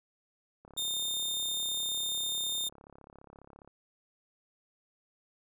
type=click train; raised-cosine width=1 ms; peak=-38 dBFS; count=106; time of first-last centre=0.65-3.676 s; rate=34.7 Hz
type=tone; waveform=sawtooth; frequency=3634 Hz; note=A#7; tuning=45 cents flat; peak=-28 dBFS; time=0.77-2.69 s; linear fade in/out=10 ms
effects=none